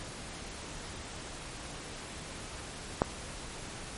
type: click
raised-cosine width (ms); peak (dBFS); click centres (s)
1; -9; 3.019
effects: pink hiss -43 dBFS RMS until 3.97 s + MP3 48 kbps